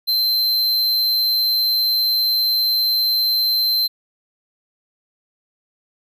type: tone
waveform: square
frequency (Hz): 4105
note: C8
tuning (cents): -34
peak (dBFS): -16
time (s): 0.07-3.88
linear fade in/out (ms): 20
effects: none